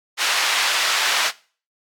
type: band-pass noise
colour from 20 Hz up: white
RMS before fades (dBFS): -20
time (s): 0.17-1.32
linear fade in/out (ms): 50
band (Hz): 870 to 4000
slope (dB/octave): 12
effects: noise-tail reverb RT60 0.4 s tail -20 dB re dry + AAC 64 kbps